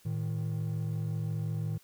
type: tone pair together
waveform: triangle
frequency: 110.94 / 156.7 Hz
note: A2 / D#3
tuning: +15 / +13 cents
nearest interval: tritone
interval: 598 cents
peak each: -30 / -31 dBFS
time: 0.05-1.78 s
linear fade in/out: 10 ms
effects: tanh soft clip ceiling -23 dBFS + white hiss -62 dBFS RMS until 1.83 s